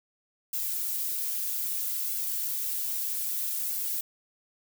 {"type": "noise with flanger", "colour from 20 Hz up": "violet", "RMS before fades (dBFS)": -31, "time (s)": [0.53, 4.01], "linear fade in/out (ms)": 5, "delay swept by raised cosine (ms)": [1.6, 6.9], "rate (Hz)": 0.62, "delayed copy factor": -0.9, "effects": []}